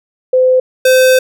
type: tone pair in turn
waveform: sine / square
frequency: 512 / 515.3 Hz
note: C5 / C5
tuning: -38 / -27 cents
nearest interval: unison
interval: 11 cents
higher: second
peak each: -6 dBFS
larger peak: neither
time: 0.33-0.6 / 0.85-1.19 s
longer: second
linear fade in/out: 5 ms
effects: none